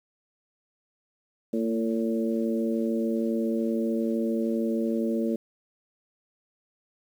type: harmonic tone with a mistuned harmonic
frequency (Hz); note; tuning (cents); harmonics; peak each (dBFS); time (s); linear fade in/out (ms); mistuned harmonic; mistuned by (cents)
112.9; A2; +45; 2 / 3 / 4 / 5; -26 / -30 / -32 / -34; 1.53-5.36; 5; 2; +18
effects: 9-bit